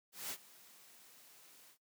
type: noise with ADSR envelope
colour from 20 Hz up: white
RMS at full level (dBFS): -41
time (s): 0.12-1.78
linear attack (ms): 190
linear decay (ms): 59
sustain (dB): -20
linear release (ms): 87
effects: noise-tail reverb RT60 0.1 s tail -17 dB re dry + high-pass 150 Hz 12 dB/octave